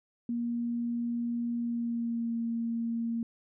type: tone with pitch glide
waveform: sine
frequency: 236.6 to 231.2 Hz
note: A#3 to A#3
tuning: +26 to -14 cents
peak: -29 dBFS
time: 0.29-3.23 s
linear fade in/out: 2 ms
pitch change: -40 cents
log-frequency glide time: 1.57-2.37 s
effects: none